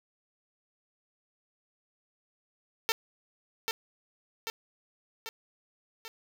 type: tone with echo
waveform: 5% pulse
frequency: 450 Hz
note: A4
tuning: 39 cents sharp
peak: -14 dBFS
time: 2.89-2.92 s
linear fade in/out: 0 ms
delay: 790 ms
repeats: 4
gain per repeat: -4 dB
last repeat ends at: 6.08 s
effects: none